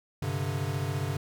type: chord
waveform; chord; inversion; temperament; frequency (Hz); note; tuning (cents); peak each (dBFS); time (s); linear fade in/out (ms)
square; G suspended fourth; none; equal with one note detuned; 98 / 130.81 / 145.57; G2 / C3 / D3; 0 / 0 / -15; -34; 0.22-1.17; 5
effects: none